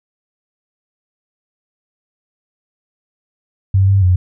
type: tone with pitch steps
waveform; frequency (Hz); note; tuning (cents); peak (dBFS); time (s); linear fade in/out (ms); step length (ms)
sine; 96.4 / 98.1 / 90.7; G2 / G2 / F#2; -28 / +2 / -34; -8; 3.74-4.16; 5; 140
effects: none